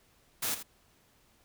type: noise with echo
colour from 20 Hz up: white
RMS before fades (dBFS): -32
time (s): 0.42-0.55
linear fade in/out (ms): 10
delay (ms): 81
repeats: 1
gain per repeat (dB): -11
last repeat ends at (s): 0.631
effects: pink hiss -66 dBFS RMS until 1.44 s